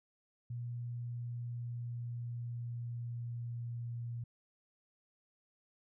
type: tone with pitch glide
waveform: sine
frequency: 120.1 to 118.38 Hz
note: B2 to A#2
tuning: -48 to +27 cents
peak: -38 dBFS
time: 0.5-4.24 s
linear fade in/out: 5 ms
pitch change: -25 cents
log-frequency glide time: 0.9-4.04 s
effects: none